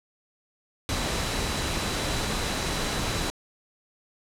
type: tone in noise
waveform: sine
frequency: 3951 Hz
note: B7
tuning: in tune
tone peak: -39 dBFS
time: 0.89-3.3 s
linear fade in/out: 0 ms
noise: pink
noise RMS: -28 dBFS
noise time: 0.89-3.3 s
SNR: -14 dB
effects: low-pass 9000 Hz 12 dB/octave